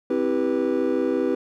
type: chord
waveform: triangle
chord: C major seventh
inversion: none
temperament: just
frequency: 261.6 / 327 / 392.4 / 490.5 Hz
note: C4 / E4 / G4 / B4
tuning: 0 / -14 / +2 / -12 cents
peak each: -23 dBFS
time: 0.1-1.35 s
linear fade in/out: 5 ms
effects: tanh soft clip ceiling -11 dBFS